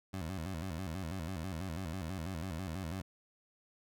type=tone with vibrato; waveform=20% pulse; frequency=87.3 Hz; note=F2; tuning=in tune; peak=-33 dBFS; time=0.13-3.02 s; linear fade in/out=10 ms; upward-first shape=square; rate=6.1 Hz; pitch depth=150 cents each way; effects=none